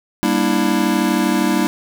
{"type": "chord", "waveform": "square", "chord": "E half-diminished seventh", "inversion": "first", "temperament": "just", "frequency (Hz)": [197.78, 237.3, 296.7, 329.6], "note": ["G3", "Bb3", "D4", "E4"], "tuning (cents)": [16, 31, 18, 0], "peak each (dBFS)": -21, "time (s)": [0.23, 1.67], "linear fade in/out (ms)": 0, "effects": []}